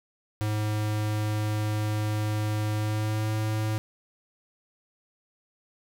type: tone with pitch glide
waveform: square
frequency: 106.5 to 108.36 Hz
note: G#2 to A2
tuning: +44 to -26 cents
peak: -26 dBFS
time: 0.41-3.78 s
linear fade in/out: 0 ms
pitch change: +30 cents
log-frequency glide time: 2.75-3.31 s
effects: none